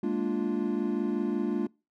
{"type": "chord", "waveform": "triangle", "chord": "Bb dominant seventh", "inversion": "third", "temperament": "equal", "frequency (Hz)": [207.7, 233.1, 293.7, 349.2], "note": ["Ab3", "Bb3", "D4", "F4"], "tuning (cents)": [0, 0, 0, 0], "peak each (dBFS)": -30, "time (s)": [0.03, 1.67], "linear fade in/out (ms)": 5, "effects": ["noise-tail reverb RT60 0.3 s tail -25 dB re dry"]}